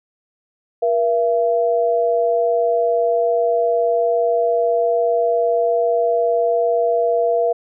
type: tone pair together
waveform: sine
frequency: 477.1 / 674.7 Hz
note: A#4 / E5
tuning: +40 / +40 cents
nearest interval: tritone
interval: 600 cents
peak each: -17 dBFS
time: 0.82-7.53 s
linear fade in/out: 10 ms
effects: none